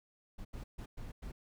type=noise bursts at uneven times; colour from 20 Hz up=brown; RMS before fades=-44 dBFS; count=5; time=0.38-0.45 / 0.53-0.64 / 0.78-0.86 / 0.97-1.12 / 1.22-1.32 s; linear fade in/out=10 ms; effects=none